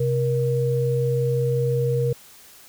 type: tone pair together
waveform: sine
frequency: 130.81 / 472.8 Hz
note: C3 / A#4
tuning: 0 / +24 cents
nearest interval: octave + minor seventh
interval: 2224 cents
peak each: -21 / -22 dBFS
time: 0-2.13 s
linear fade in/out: 5 ms
effects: white hiss -48 dBFS RMS until 2.68 s